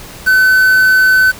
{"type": "tone with quantisation", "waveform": "triangle", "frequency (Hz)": 1517, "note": "F#6", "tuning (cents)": 43, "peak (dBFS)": -4, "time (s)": [0.26, 1.32], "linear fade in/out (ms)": 20, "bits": 4, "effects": ["pink hiss -32 dBFS RMS until 1.39 s"]}